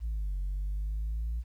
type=exponential two-way sweep; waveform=sine; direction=down then up; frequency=58.27 to 46.25 to 58.27 Hz; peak=-28 dBFS; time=0-1.44 s; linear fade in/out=50 ms; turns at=0.37 s; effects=tanh soft clip ceiling -28 dBFS + 11-bit